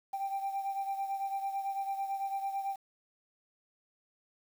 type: beating tone pair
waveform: sine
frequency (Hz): 784 / 793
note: G5 / G5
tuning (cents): 0 / +20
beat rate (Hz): 9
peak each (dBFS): -32 / -38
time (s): 0.13-2.76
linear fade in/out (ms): 10
effects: tanh soft clip ceiling -29 dBFS + 9-bit